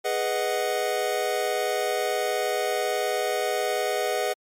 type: chord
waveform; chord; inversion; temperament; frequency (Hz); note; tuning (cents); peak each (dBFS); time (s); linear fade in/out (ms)
square; G# minor seventh; none; equal; 415.3 / 493.9 / 622.3 / 740; G#4 / B4 / D#5 / F#5; 0 / 0 / 0 / 0; -30; 0.04-4.34; 20
effects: MP3 64 kbps